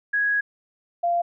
sine tone pair in turn, 1661.2 / 691.6 Hz, G#6 / F5, 0 / -17 cents, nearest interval octave + minor third, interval 1517 cents, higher first, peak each -19 dBFS, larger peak neither, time 0.13-0.41 / 1.03-1.22 s, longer first, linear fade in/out 10 ms, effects none

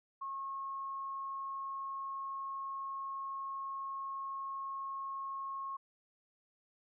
sine tone, 1087 Hz, C#6, 34 cents flat, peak -38 dBFS, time 0.21-5.77 s, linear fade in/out 10 ms, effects none

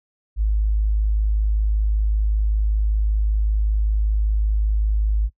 sine tone, 52.6 Hz, G#1, 23 cents sharp, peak -16 dBFS, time 0.36-5.3 s, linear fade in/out 50 ms, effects noise-tail reverb RT60 0.1 s tail -24 dB re dry

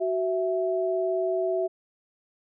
sine tone pair together, 374.1 / 659.3 Hz, F#4 / E5, +19 / 0 cents, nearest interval minor seventh, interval 981 cents, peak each -26 dBFS, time 0-1.68 s, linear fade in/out 20 ms, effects none

